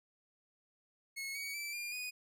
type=tone with pitch steps; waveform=sawtooth; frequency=2182 / 2252 / 2325 / 2400 / 2478 Hz; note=C#7 / C#7 / D7 / D7 / D#7; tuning=-28 / +27 / -18 / +37 / -8 cents; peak=-36 dBFS; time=1.16-2.11 s; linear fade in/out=20 ms; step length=190 ms; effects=none